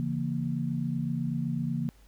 sine chord, A# diminished, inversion first, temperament just, 139.85 / 167.82 / 233.1 Hz, C#3 / E3 / A#3, +16 / +31 / 0 cents, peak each -32 dBFS, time 0-1.89 s, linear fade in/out 0 ms, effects added 50 Hz sine -55 dBFS peak until 2.07 s + pink hiss -63 dBFS RMS until 2.07 s

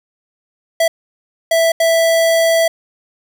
square tone bursts at uneven times, 659.3 Hz, E5, in tune, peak -11 dBFS, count 3, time 0.8-0.88 / 1.51-1.72 / 1.8-2.68 s, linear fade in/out 5 ms, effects none

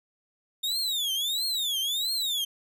40% pulse tone with vibrato, 3636 Hz, A#7, 44 cents flat, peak -25 dBFS, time 0.63-2.45 s, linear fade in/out 10 ms, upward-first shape triangle, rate 1.5 Hz, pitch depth 290 cents each way, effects none

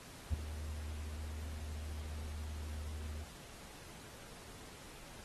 triangle tone with ADSR envelope, 76 Hz, D#2, 40 cents flat, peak -25 dBFS, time 0.3-3.25 s, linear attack 37 ms, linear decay 6 ms, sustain -14 dB, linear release 22 ms, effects pink hiss -54 dBFS RMS until 5.24 s + AAC 32 kbps

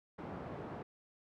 pink band-pass noise, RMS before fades -45 dBFS, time 0.18-0.83 s, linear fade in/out 10 ms, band 120 to 1000 Hz, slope 12 dB/octave, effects none

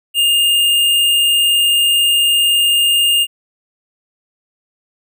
square tone, 2823 Hz, F7, 18 cents sharp, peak -11 dBFS, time 0.14-3.27 s, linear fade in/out 50 ms, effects none

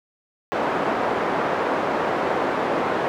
pink band-pass noise, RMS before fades -23 dBFS, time 0.52-3.08 s, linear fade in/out 0 ms, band 370 to 1200 Hz, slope 12 dB/octave, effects none

